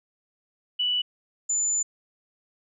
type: tone pair in turn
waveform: sine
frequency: 2960 / 7040 Hz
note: F#7 / A8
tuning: 0 / 0 cents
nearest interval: octave + minor third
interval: 1500 cents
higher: second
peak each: -22 dBFS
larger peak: neither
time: 0.79-1.02 / 1.49-1.83 s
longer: second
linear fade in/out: 10 ms
effects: none